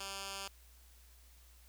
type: tone with band-pass filter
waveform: 10% pulse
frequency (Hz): 196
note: G3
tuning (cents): 0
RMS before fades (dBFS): -44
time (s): 0-0.48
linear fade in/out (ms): 5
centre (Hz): 5400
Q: 0.6
effects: added 60 Hz sine -59 dBFS peak until 1.68 s + white hiss -65 dBFS RMS until 1.68 s

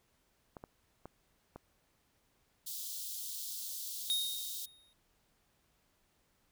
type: clicks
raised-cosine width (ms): 1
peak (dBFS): -32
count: 4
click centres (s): 0.568 / 0.639 / 1.056 / 1.56
type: high-pass noise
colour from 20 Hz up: white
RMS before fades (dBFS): -42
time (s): 2.66-4.66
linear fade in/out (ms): 10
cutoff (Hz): 3400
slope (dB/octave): 48
type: tone with exponential decay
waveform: square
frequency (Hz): 3729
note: A#7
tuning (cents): 0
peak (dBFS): -29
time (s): 4.1-4.93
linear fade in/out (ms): 0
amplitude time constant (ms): 180
effects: pink hiss -74 dBFS RMS until 6.51 s

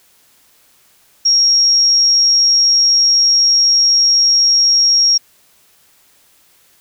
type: tone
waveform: sine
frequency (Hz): 5588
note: F8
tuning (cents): 0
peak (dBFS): -8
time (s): 1.25-5.18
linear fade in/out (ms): 10
effects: white hiss -52 dBFS RMS until 6.8 s

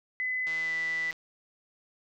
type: tone with pitch glide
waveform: sine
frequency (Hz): 2016 to 1981.4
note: B6 to B6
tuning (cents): +35 to +5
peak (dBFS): -28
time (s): 0.2-1.11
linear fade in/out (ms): 0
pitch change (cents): -30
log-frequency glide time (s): 0.59-0.75
type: click train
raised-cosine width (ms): 0.2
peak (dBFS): -27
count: 107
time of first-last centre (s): 0.47-1.128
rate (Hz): 161
effects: none

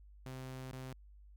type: tone with dropouts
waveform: sawtooth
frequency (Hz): 130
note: C3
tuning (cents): -11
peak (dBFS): -40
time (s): 0.26-0.93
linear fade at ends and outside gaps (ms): 2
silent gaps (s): 0.714-0.729
effects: added 50 Hz sine -55 dBFS peak until 1.36 s

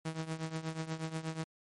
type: tone with tremolo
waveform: sawtooth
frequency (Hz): 160.3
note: E3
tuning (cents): -48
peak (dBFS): -29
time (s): 0.05-1.44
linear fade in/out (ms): 5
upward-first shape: triangle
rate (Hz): 8.3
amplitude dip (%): 85
effects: MP3 48 kbps

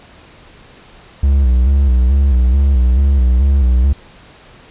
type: tone with vibrato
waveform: triangle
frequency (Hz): 65.5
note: C2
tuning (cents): +2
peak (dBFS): -6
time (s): 1.23-3.93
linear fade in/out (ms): 5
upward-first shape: square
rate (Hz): 2.3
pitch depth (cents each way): 90
effects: pink hiss -42 dBFS RMS until 4.7 s + resampled to 8000 Hz

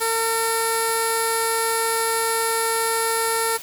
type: tone with low-pass filter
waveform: 15% pulse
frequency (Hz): 453.6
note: A#4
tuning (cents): -47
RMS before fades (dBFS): -22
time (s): 0-3.58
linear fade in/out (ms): 20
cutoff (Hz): 11000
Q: 5.6
effects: white hiss -37 dBFS RMS until 3.62 s

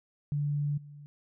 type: tone with level steps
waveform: sine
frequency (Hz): 145.6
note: D3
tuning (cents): -15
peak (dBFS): -27 / -45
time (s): 0.32-1.06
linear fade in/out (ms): 0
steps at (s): 0.77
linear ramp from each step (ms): 10
effects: none

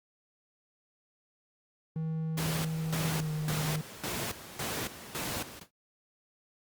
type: tone with pitch glide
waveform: triangle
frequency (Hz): 159.8 to 153.91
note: D#3 to D#3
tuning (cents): +47 to -18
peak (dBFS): -28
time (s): 1.96-3.81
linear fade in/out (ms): 0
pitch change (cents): -65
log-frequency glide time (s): 3.09-3.32
type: noise with tremolo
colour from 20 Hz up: pink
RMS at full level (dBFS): -34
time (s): 2.37-5.6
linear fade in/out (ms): 10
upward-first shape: square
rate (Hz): 1.8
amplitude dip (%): 75
type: noise with exponential decay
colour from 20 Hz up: pink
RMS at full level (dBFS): -40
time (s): 5.61-5.71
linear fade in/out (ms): 5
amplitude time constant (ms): 20
effects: high-pass 100 Hz 12 dB/octave + Opus 48 kbps

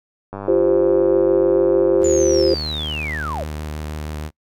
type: click train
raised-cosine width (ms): 1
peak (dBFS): -16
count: 170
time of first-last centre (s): 0.33-2.034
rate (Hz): 99.2
type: chord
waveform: sine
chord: F suspended second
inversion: none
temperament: equal with one note detuned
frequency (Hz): 345.4 / 392 / 523.3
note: F4 / G4 / C5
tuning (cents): -19 / 0 / 0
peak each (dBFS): -17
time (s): 0.48-2.54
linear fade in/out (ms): 2
type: tone with vibrato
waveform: sawtooth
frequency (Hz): 76.2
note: D#2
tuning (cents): -36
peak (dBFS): -22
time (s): 2-4.31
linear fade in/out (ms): 50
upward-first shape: square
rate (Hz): 6.3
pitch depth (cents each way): 16
type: linear sweep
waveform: sine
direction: down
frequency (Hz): 7110 to 476.4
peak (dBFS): -24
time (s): 2.04-3.44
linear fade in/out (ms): 5
effects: noise-tail reverb RT60 0.1 s tail -25 dB re dry

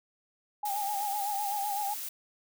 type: tone with vibrato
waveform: sine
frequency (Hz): 814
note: G#5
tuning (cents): -35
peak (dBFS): -30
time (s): 0.63-1.94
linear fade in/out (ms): 5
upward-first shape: sine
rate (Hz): 7.9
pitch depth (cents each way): 60
type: noise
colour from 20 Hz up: blue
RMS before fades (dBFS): -38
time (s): 0.65-2.09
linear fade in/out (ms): 5
effects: none

